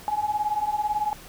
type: beating tone pair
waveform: sine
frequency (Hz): 830.6 / 848.6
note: G#5 / G#5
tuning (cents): 0 / +37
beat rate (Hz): 18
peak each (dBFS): -27 / -25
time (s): 0.08-1.13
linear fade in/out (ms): 0
effects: pink hiss -45 dBFS RMS until 1.28 s